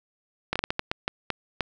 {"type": "slowing click train", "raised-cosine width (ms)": 0.3, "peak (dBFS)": -9, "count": 10, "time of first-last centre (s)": [0.53, 1.607], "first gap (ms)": 26, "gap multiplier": 1.36, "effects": []}